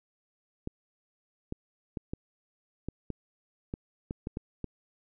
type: clicks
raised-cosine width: 3 ms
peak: -21 dBFS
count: 11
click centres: 0.674 / 1.524 / 1.972 / 2.135 / 2.886 / 3.103 / 3.739 / 4.109 / 4.271 / 4.371 / 4.643 s
effects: none